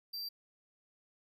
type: tone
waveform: square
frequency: 4699 Hz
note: D8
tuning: in tune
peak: -39 dBFS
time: 0.13-0.29 s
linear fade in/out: 10 ms
effects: none

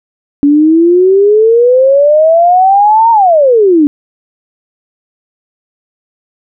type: exponential two-way sweep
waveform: sine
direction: up then down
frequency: 282.2 to 932.3 to 282.5 Hz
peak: -3 dBFS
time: 0.43-3.87 s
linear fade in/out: 0 ms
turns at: 3.11 s
effects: none

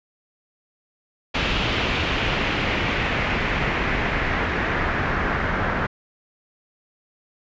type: noise with low-pass filter sweep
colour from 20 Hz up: pink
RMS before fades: -23 dBFS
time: 1.34-5.87 s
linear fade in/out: 10 ms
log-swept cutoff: 3100 to 1600 Hz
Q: 2.1
effects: resampled to 16000 Hz

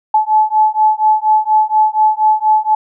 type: beating tone pair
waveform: sine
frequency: 860 / 864.2 Hz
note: A5 / A5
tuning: -40 / -31 cents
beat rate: 4.2 Hz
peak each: -12 dBFS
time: 0.14-2.75 s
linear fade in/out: 5 ms
effects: none

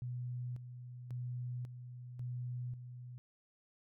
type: tone with tremolo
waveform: sine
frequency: 123.47 Hz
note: B2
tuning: in tune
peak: -38 dBFS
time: 0.02-3.18 s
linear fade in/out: 0 ms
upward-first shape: square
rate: 0.92 Hz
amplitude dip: 60%
effects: none

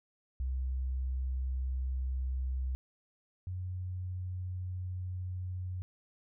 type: tone pair in turn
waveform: sine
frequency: 64.6 / 91.36 Hz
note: C2 / F#2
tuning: -21 / -21 cents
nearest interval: tritone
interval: 600 cents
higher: second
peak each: -31 / -35 dBFS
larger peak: first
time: 0.4-2.75 / 3.47-5.82 s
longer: neither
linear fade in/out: 0 ms
effects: none

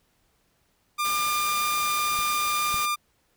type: tone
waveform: sawtooth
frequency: 1199 Hz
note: D6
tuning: 36 cents sharp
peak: -20 dBFS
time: 0.98-2.96 s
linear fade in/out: 20 ms
type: noise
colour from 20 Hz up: white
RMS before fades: -34 dBFS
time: 1.04-2.86 s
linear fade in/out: 10 ms
type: clicks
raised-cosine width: 5 ms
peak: -29 / -25 dBFS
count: 2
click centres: 2.19 / 2.743 s
effects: pink hiss -68 dBFS RMS until 3.36 s

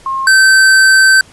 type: tone pair in turn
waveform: sine / square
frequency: 1070 / 1546.3 Hz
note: C6 / G6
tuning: +38 / -24 cents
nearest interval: tritone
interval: 638 cents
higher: second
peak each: -14 / -5 dBFS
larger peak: second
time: 0.06-0.27 / 0.27-1.21 s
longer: second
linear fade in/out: 2 ms
effects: pink hiss -42 dBFS RMS until 1.32 s + resampled to 24000 Hz

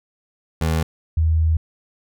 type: tone pair in turn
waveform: 25% pulse / sine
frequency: 80.2 / 80.2 Hz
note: E2 / E2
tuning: -47 / -47 cents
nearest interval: unison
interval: 0 cents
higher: neither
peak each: -14 dBFS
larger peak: neither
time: 0.61-0.83 / 1.17-1.57 s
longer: second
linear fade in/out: 5 ms
effects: none

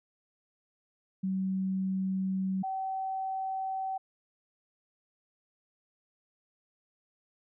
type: tone pair in turn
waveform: sine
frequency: 189.8 / 765.4 Hz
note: F#3 / G5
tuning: +44 / -42 cents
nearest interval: 2 octaves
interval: 2414 cents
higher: second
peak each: -28 / -31 dBFS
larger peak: first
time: 1.23-2.63 / 2.63-3.98 s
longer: first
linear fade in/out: 10 ms
effects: none

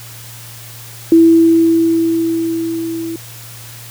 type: tone with level ramp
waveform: sine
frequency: 329.6 Hz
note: E4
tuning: in tune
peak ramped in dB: -3 to -20 dBFS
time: 1.12-3.16 s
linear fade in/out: 2 ms
effects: added 116 Hz sine -35 dBFS peak until 3.9 s + white hiss -35 dBFS RMS until 3.9 s

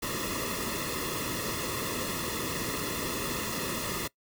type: noise with comb filter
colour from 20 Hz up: pink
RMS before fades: -33 dBFS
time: 0.02-4.08 s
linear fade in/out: 10 ms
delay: 1.3 ms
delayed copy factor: -0.85
effects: noise-tail reverb RT60 0.1 s tail -21 dB re dry

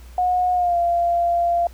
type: tone with pitch glide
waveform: sine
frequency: 725 to 690.3 Hz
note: F#5 to F5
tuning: -35 to -20 cents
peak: -16 dBFS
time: 0.18-1.67 s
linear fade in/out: 2 ms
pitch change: -85 cents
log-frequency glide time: 0.54-0.77 s
effects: added 60 Hz sine -39 dBFS peak until 1.73 s + pink hiss -51 dBFS RMS until 1.73 s

